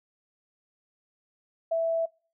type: tone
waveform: sine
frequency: 659.3 Hz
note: E5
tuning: in tune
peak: -23 dBFS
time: 1.71-2.06 s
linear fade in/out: 10 ms
effects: noise-tail reverb RT60 0.4 s tail -26 dB re dry